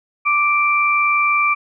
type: tone pair together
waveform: sine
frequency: 1174.7 / 2349 Hz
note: D6 / D7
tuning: 0 / 0 cents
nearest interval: octave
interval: 1200 cents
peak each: -16 dBFS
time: 0.25-1.55 s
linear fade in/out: 20 ms
effects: none